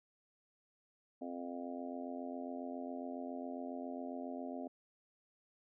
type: harmonic tone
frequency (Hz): 87.31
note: F2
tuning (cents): 0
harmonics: 3 / 4 / 5 / 6 / 7 / 8 / 9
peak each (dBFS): -43 / -52 / -51 / -59 / -48 / -49 / -57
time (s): 1.21-4.68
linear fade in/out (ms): 10
effects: none